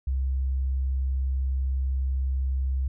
sine tone, 66 Hz, C2, 16 cents sharp, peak -23 dBFS, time 0.07-2.88 s, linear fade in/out 5 ms, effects none

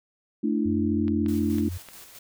sine chord, A suspended fourth, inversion none, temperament equal with one note detuned, 220 / 293.7 / 334.4 Hz, A3 / D4 / E4, 0 / 0 / +25 cents, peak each -25 / -26 / -29 dBFS, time 0.43-1.69 s, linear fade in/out 10 ms
sine tone with pitch glide, 92.5 to 88.89 Hz, F#2 to F2, 0 to +31 cents, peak -30 dBFS, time 0.65-1.78 s, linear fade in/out 10 ms, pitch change -69 cents, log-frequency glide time 0.77-1.18 s
clicks, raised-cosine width 0.3 ms, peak -26 dBFS, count 4, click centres 1.081 / 1.262 / 1.584 / 1.887 s
white noise with tremolo, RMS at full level -45 dBFS, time 1.28-2.19 s, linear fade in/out 5 ms, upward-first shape square, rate 4.6 Hz, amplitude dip 40%
effects none

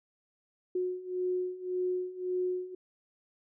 sine beating tone pair, 363.5 / 365.3 Hz, F#4 / F#4, -31 / -22 cents, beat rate 1.8 Hz, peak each -35 / -32 dBFS, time 0.75-2.75 s, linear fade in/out 5 ms, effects none

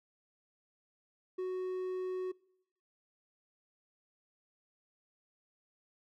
triangle tone, 369.9 Hz, F#4, in tune, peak -32 dBFS, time 1.38-2.32 s, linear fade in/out 10 ms, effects noise-tail reverb RT60 0.8 s tail -24 dB re dry

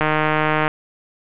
click train, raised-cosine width 0.5 ms, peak -3 dBFS, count 104, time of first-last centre 0.01-0.679 s, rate 154 Hz, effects resampled to 8000 Hz + 7-bit

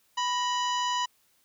harmonic tone with a mistuned harmonic, 987.8 Hz, B5, in tune, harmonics 1 / 2 / 3 / 4 / 5 / 6 / 7, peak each -27 / -37 / -33 / -41 / -43 / -42 / -41 dBFS, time 0.17-1.06 s, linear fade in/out 10 ms, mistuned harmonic 2, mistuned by -86 cents, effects white hiss -67 dBFS RMS until 1.44 s

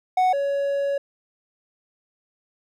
triangle tone pair in turn, 740 / 560.3 Hz, F#5 / C#5, 0 / +18 cents, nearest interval perfect fourth, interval 482 cents, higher first, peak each -14 / -19 dBFS, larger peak first, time 0.17-0.33 / 0.33-0.98 s, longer second, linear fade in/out 5 ms, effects none

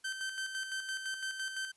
sawtooth tone with tremolo, 1549 Hz, G6, 21 cents flat, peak -31 dBFS, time 0.04-1.72 s, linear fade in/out 10 ms, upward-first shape square, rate 5.9 Hz, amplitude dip 50%, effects white hiss -70 dBFS RMS until 1.76 s + resampled to 24000 Hz

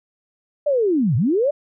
sine linear two-way sweep, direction down then up, 606 to 103.83 to 606 Hz, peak -15 dBFS, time 0.66-1.51 s, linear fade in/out 10 ms, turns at 1.16 s, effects none

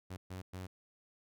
sawtooth tone bursts at uneven times, 92.5 Hz, F#2, in tune, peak -38 dBFS, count 3, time 0.1-0.17 / 0.3-0.42 / 0.53-0.67 s, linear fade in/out 10 ms, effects none

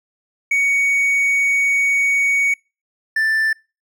triangle tone pair in turn, 2238 / 1769.1 Hz, C#7 / A6, +16 / +9 cents, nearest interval major third, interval 407 cents, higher first, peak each -12 / -13 dBFS, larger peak first, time 0.51-2.54 / 3.16-3.53 s, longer first, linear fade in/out 5 ms, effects noise-tail reverb RT60 0.3 s tail -26 dB re dry

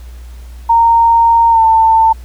sine tone with pitch glide, 924 to 894.6 Hz, A#5 to A5, -16 to +28 cents, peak -5 dBFS, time 0.69-2.13 s, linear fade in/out 10 ms, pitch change -56 cents, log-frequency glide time 1.5-1.62 s, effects added 60 Hz sine -28 dBFS peak until 2.24 s + pink hiss -45 dBFS RMS until 2.24 s

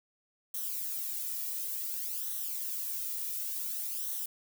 violet noise with flanger, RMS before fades -36 dBFS, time 0.54-4.26 s, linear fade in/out 5 ms, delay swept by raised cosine 0.41 to 1.91 ms, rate 0.56 Hz, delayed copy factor -0.65, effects none

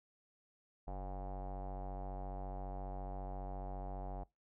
square tone with low-pass filter, 47.3 Hz, F#1, 39 cents sharp, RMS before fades -43 dBFS, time 0.87-4.24 s, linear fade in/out 10 ms, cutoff 760 Hz, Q 6.1, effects noise-tail reverb RT60 0.2 s tail -23 dB re dry

